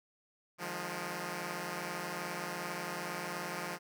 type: tone cluster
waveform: 5% pulse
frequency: 153.9 / 176.5 / 208.8 Hz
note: D#3 / F3 / G#3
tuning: -19 / +19 / +10 cents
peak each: -33 / -28 / -33 dBFS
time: 0.58-3.79 s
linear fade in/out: 50 ms
effects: none